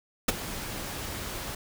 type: noise with ADSR envelope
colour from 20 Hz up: pink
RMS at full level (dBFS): -20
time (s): 0.28-1.55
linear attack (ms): 8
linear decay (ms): 20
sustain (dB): -16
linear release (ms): 4
effects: none